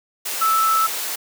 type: tone in noise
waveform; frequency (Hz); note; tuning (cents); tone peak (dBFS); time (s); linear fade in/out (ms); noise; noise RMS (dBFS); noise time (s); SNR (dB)
sine; 1314; E6; -6; -15; 0.41-0.87; 10; white; -26; 0.25-1.16; +8
effects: high-pass 400 Hz 12 dB/octave